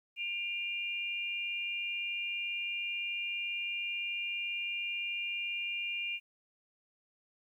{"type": "tone pair together", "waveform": "sine", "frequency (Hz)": [2403, 2794], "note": ["D7", "F7"], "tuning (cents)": [39, 0], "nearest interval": "minor third", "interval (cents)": 261, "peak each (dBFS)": [-36, -37], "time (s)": [0.16, 6.2], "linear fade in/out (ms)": 50, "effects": ["12-bit"]}